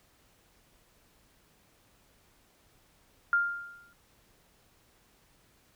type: tone with exponential decay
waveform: sine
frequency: 1400 Hz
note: F6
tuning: 4 cents sharp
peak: -20 dBFS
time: 3.33-3.93 s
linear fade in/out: 1 ms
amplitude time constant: 130 ms
effects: pink hiss -65 dBFS RMS until 5.75 s